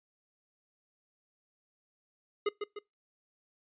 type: tone with echo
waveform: square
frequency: 415.3 Hz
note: G#4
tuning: in tune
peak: -27 dBFS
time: 2.46-2.49 s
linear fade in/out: 5 ms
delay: 150 ms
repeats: 2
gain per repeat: -6 dB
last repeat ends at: 2.79 s
effects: noise-tail reverb RT60 0.2 s tail -23 dB re dry + resampled to 8000 Hz